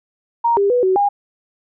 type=tone with pitch steps; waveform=sine; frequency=935 / 400.3 / 491.6 / 375.7 / 811 Hz; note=A#5 / G4 / B4 / F#4 / G#5; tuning=+5 / +36 / -8 / +26 / -41 cents; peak=-12 dBFS; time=0.44-1.09 s; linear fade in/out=10 ms; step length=130 ms; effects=none